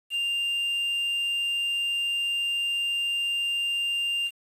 triangle tone with quantisation, 2794 Hz, F7, in tune, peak -23 dBFS, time 0.1-4.31 s, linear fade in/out 50 ms, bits 8, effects resampled to 32000 Hz

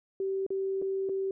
sine tone with dropouts, 386.3 Hz, G4, 25 cents flat, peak -28 dBFS, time 0.2-1.31 s, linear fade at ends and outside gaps 2 ms, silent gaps 0.465-0.504 / 0.817-0.822 / 1.09-1.094 s, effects none

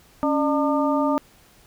harmonic tone with a mistuned harmonic, 301.1 Hz, D4, 43 cents sharp, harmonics 1 / 2 / 3 / 4, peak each -21 / -24 / -26 / -27 dBFS, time 0.23-1.18 s, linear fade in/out 0 ms, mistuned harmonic 1, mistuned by -130 cents, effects pink hiss -54 dBFS RMS until 1.66 s

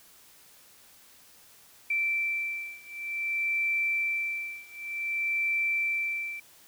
sine beating tone pair, 2338 / 2338.54 Hz, D7 / D7, -8 / -8 cents, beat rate 0.54 Hz, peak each -30 / -31 dBFS, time 1.9-6.4 s, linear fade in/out 5 ms, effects white hiss -56 dBFS RMS until 6.67 s

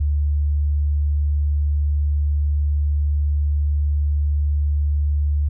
sine tone, 73.2 Hz, D2, 5 cents flat, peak -16 dBFS, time 0-5.49 s, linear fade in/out 10 ms, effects none

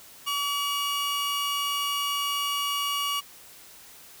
40% pulse tone pair together, 1140.1 / 2867 Hz, C#6 / F7, +48 / +45 cents, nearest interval octave + major third, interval 1597 cents, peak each -28 dBFS, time 0.26-3.21 s, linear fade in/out 20 ms, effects white hiss -49 dBFS RMS until 4.2 s

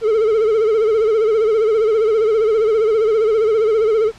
triangle tone with vibrato, 437.8 Hz, A4, 9 cents flat, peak -10 dBFS, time 0.01-4.12 s, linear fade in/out 50 ms, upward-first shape sine, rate 15 Hz, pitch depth 82 cents each way, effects pink hiss -43 dBFS RMS until 4.18 s + low-pass 6000 Hz 12 dB/octave

